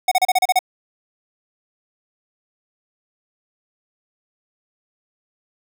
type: tone bursts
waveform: square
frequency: 740 Hz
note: F#5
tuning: in tune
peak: -13 dBFS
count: 8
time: 0.08-0.591 s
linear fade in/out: 5 ms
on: 35 ms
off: 33 ms
effects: none